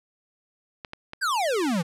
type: clicks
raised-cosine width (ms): 0.3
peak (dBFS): -20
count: 3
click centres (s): 0.848 / 0.934 / 1.134
type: exponential sweep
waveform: square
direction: down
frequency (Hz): 1658 to 155.56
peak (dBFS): -23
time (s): 1.21-1.83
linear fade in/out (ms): 20
effects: low-pass 11000 Hz 12 dB/octave